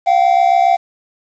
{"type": "tone pair together", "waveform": "triangle", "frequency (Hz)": [699, 766.3], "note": ["F5", "G5"], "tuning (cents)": [1, -40], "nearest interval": "major second", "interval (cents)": 159, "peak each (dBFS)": -10, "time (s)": [0.06, 0.77], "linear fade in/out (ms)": 20, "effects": ["resampled to 16000 Hz", "7-bit"]}